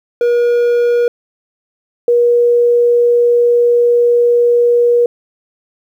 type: tone pair in turn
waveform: triangle / sine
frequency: 478.7 / 478.7 Hz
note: A#4 / A#4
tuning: +46 / +46 cents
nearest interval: unison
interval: 0 cents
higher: neither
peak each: -7 dBFS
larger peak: neither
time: 0.21-1.08 / 2.08-5.06 s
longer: second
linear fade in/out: 2 ms
effects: 8-bit